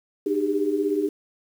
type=tone cluster; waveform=sine; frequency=303.2 / 388.2 / 404.7 Hz; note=D#4 / G4 / G#4; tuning=-45 / -17 / -45 cents; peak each=-25 / -27 / -24 dBFS; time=0.26-1.09 s; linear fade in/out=5 ms; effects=8-bit